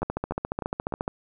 two click trains, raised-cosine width 1 ms, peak -16 / -13 dBFS, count 4 / 16, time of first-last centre 0.02-0.924 / 0.03-1.079 s, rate 3.32 / 14.3 Hz, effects none

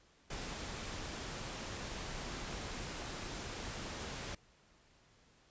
pink noise, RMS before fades -43 dBFS, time 0.3-4.35 s, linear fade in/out 5 ms, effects pink hiss -67 dBFS RMS until 5.5 s + resampled to 16000 Hz

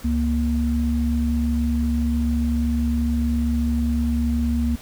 sine tone pair together, 69.85 / 235.7 Hz, C#2 / A#3, +14 / +19 cents, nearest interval octave + major sixth, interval 2105 cents, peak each -21 dBFS, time 0.04-4.76 s, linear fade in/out 10 ms, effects pink hiss -43 dBFS RMS until 4.81 s

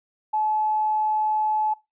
triangle tone with tanh clipping, 859 Hz, A5, 42 cents flat, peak -20 dBFS, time 0.33-1.74 s, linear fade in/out 10 ms, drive 3 dB, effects noise-tail reverb RT60 0.2 s tail -20 dB re dry + resampled to 8000 Hz

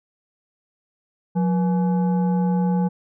sine tone with frequency modulation, 180 Hz, F#3, 47 cents flat, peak -17 dBFS, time 1.35-2.89 s, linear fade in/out 20 ms, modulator 664 Hz, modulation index 0.48, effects none

